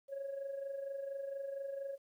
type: tone with amplitude modulation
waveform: sine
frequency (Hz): 551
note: C#5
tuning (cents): -11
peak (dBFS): -35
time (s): 0.08-1.98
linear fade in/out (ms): 50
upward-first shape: sine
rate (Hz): 24.3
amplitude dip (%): 60
effects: tanh soft clip ceiling -35 dBFS + 12-bit

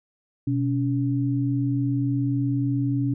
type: tone pair together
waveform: sine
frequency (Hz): 125.2 / 281.8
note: B2 / C#4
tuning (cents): +24 / +29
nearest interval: octave + major second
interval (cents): 1405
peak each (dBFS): -23 / -24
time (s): 0.47-3.14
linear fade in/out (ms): 5
effects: none

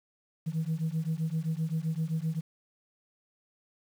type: beating tone pair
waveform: sine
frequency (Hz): 156.6 / 164.3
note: D#3 / E3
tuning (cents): +11 / -5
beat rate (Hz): 7.7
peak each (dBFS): -30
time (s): 0.46-2.41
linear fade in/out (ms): 20
effects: tanh soft clip ceiling -24 dBFS + 9-bit

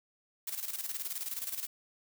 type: noise with tremolo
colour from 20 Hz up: blue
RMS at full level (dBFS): -36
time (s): 0.47-1.67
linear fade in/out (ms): 5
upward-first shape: square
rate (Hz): 19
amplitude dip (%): 65
effects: none

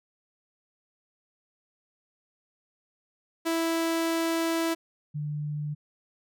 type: tone pair in turn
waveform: sawtooth / sine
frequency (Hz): 329.6 / 148.74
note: E4 / D3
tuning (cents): 0 / +22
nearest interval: octave + major second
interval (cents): 1378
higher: first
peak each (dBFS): -21 / -29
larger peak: first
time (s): 3.45-4.75 / 5.14-5.75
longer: first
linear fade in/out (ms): 20
effects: none

